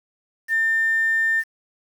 sine tone with quantisation, 1800 Hz, A6, 39 cents sharp, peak -17 dBFS, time 0.48-1.44 s, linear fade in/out 50 ms, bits 7, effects none

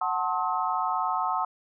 sine chord, F# diminished seventh, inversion none, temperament just, 740 / 888 / 1065.6 / 1278.7 Hz, F#5 / A5 / C6 / Eb6, 0 / +16 / +31 / +47 cents, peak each -30 dBFS, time 0.01-1.45 s, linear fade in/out 5 ms, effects none

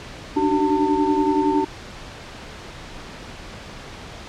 sine tone cluster, 291.6 / 302.3 / 380.5 / 898 Hz, D4 / D#4 / F#4 / A5, -12 / -50 / +48 / +35 cents, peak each -22 dBFS, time 0.36-1.65 s, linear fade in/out 10 ms, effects pink hiss -37 dBFS RMS until 4.28 s + low-pass 5000 Hz 12 dB/octave

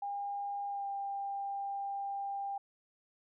sine tone with pitch glide, 806 to 795.8 Hz, G5 to G5, +48 to +26 cents, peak -35 dBFS, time 0.02-2.58 s, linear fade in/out 5 ms, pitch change -22 cents, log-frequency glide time 0.68-0.87 s, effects none

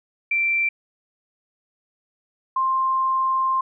sine tone pair in turn, 2349 / 1053.3 Hz, D7 / C6, 0 / +11 cents, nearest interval octave + major second, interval 1389 cents, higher first, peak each -18 / -18 dBFS, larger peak neither, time 0.31-0.69 / 2.56-3.61 s, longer second, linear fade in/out 5 ms, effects none

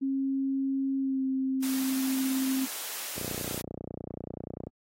sine tone with pitch glide, 270 to 264.6 Hz, C#4 to C4, -45 to +20 cents, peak -26 dBFS, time 0.01-2.66 s, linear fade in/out 20 ms, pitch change -35 cents, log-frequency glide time 0.98-1.24 s
white high-pass noise, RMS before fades -37 dBFS, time 1.62-3.62 s, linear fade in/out 10 ms, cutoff 450 Hz, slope 12 dB/octave
click train, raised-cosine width 2 ms, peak -23 dBFS, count 46, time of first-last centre 3.18-4.67 s, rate 30.2 Hz
effects high-pass 80 Hz 12 dB/octave + AAC 48 kbps

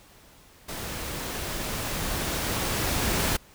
pink noise with level ramp, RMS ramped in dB -35 to -25 dBFS, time 0.68-3.37 s, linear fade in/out 10 ms, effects pink hiss -54 dBFS RMS until 3.54 s

